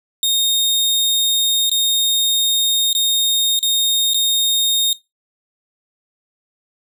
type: tone with dropouts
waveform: sawtooth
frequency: 3700 Hz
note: A#7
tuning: 14 cents flat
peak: -11 dBFS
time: 0.23-4.93 s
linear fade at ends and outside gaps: 1 ms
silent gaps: 1.696-1.715 / 2.93-2.95 / 3.591-3.628 / 4.135-4.144 s
effects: noise-tail reverb RT60 0.2 s tail -20 dB re dry